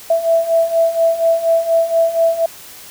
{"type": "beating tone pair", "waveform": "sine", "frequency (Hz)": [659.3, 663.5], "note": ["E5", "E5"], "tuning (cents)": [0, 11], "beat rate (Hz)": 4.2, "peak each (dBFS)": [-17, -13], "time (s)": [0.1, 2.46], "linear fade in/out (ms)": 5, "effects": ["white hiss -37 dBFS RMS until 2.9 s"]}